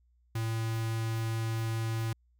square tone with notch filter, 112.8 Hz, A2, 44 cents sharp, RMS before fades -32 dBFS, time 0.35-2.13 s, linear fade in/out 5 ms, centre 490 Hz, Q 1.4, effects added 60 Hz sine -64 dBFS peak until 2.39 s

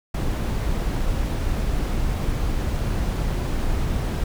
brown noise, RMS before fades -23 dBFS, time 0.14-4.24 s, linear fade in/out 5 ms, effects none

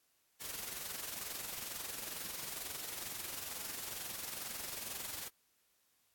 white noise with amplitude modulation, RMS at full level -41 dBFS, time 0.4-5.29 s, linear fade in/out 20 ms, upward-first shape sine, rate 22.2 Hz, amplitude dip 50%, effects white hiss -75 dBFS RMS until 6.14 s + AAC 64 kbps

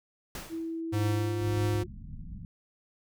pink noise with exponential decay, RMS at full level -37 dBFS, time 0.35-0.81 s, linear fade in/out 2 ms, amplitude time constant 100 ms
sine tone with pitch glide, 327.9 to 355.5 Hz, E4 to F4, -9 to +31 cents, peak -32 dBFS, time 0.49-1.87 s, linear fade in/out 50 ms, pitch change +140 cents, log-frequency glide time 0.87-1.6 s
square tone with tremolo, 103.83 Hz, G#2, in tune, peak -26 dBFS, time 0.92-1.84 s, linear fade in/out 20 ms, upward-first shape triangle, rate 1.7 Hz, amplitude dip 50%
pink low-pass noise, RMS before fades -42 dBFS, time 1.4-2.45 s, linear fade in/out 0 ms, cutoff 230 Hz, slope 48 dB/octave
effects none

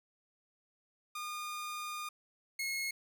sawtooth tone pair in turn, 1217 / 2168 Hz, D#6 / C#7, -39 / -39 cents, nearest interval minor seventh, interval 1000 cents, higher second, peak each -35 / -31 dBFS, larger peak second, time 1.15-2.09 / 2.59-2.91 s, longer first, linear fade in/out 5 ms, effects none

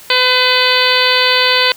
harmonic tone, 505 Hz, B4, 39 cents sharp, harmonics 1 / 2 / 3 / 4 / 5 / 6 / 7 / 8 / 9, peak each -18 / -18 / -18 / -18 / -18 / -18 / -18 / -18 / -18 dBFS, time 0.1-1.72 s, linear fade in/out 2 ms, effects white hiss -38 dBFS RMS until 1.76 s

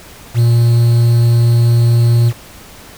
triangle tone with quantisation, 117.9 Hz, A#2, 20 cents sharp, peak -5 dBFS, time 0.34-2.33 s, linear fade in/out 50 ms, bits 5, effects pink hiss -37 dBFS RMS until 2.97 s

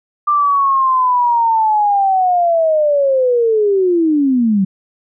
sine linear sweep, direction down, 1190 to 185 Hz, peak -10 dBFS, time 0.27-4.65 s, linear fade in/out 10 ms, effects none

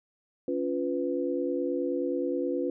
sine tone cluster, 279 / 348.5 / 498.4 Hz, C#4 / F4 / B4, +11 / -4 / +16 cents, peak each -31 dBFS, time 0.48-2.7 s, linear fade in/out 2 ms, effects none

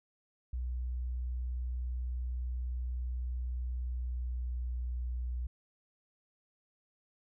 sine tone with pitch glide, 61.74 to 61.17 Hz, B1 to B1, 0 to -16 cents, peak -33 dBFS, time 0.53-5.47 s, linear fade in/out 5 ms, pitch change -16 cents, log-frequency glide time 3.8-4.63 s, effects none

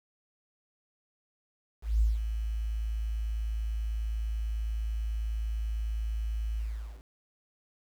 sine tone with ADSR envelope, 54.6 Hz, A1, 13 cents flat, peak -20 dBFS, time 1.82-7.04 s, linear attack 190 ms, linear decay 170 ms, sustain -9 dB, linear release 450 ms, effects 9-bit

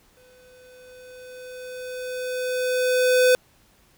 square tone with exponential growth, 504 Hz, B4, 35 cents sharp, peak -14 dBFS, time 0.17-3.35 s, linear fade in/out 0 ms, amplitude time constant 690 ms, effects pink hiss -59 dBFS RMS until 3.97 s

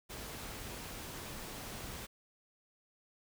pink noise, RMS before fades -45 dBFS, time 0.09-2.07 s, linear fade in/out 20 ms, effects none

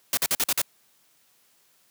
white noise bursts, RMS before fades -23 dBFS, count 6, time 0.13-0.617 s, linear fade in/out 2 ms, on 42 ms, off 47 ms, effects white hiss -63 dBFS RMS until 1.9 s + high-pass 100 Hz 12 dB/octave

